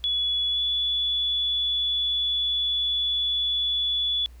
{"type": "tone with pitch glide", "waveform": "sine", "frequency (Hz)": [3400, 3430], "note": ["G#7", "A7"], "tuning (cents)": [40, -45], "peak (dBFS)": -22, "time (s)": [0.04, 4.26], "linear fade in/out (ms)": 0, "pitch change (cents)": 15, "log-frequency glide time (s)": [0.49, 0.59], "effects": ["added 60 Hz sine -43 dBFS peak until 4.4 s", "pink hiss -60 dBFS RMS until 4.4 s"]}